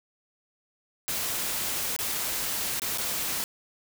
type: noise with dropouts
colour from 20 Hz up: white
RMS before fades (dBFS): -30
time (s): 1.08-3.44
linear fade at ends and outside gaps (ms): 0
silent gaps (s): 1.964-1.989 / 2.797-2.819 / 2.975-2.983
effects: none